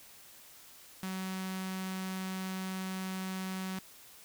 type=tone with notch filter; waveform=sawtooth; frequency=188.2 Hz; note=F#3; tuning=30 cents sharp; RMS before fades=-38 dBFS; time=1.03-3.79 s; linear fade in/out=2 ms; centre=470 Hz; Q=0.83; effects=white hiss -55 dBFS RMS until 4.24 s